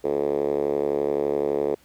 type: tone with band-pass filter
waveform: 5% pulse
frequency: 71.8 Hz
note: D2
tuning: 39 cents flat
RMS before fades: -24 dBFS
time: 0.04-1.75 s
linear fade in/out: 5 ms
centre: 430 Hz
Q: 3.9
effects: pink hiss -58 dBFS RMS until 1.84 s